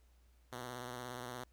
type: tone with vibrato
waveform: 5% pulse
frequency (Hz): 123.47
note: B2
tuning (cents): 0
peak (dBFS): -32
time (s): 0.52-1.44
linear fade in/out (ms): 5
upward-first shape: sine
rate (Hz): 17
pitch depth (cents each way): 55
effects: added 60 Hz sine -64 dBFS peak until 1.52 s + pink hiss -75 dBFS RMS until 1.52 s